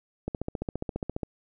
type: click train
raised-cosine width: 2 ms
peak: -17 dBFS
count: 15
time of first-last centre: 0.28-1.232 s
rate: 14.7 Hz
effects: none